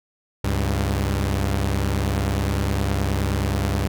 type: tone pair together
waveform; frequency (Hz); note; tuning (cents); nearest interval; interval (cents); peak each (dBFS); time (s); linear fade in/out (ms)
sawtooth; 69.3 / 99.2; C#2 / G2; 0 / +21; tritone; 621; -19; 0.44-3.88; 5
effects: none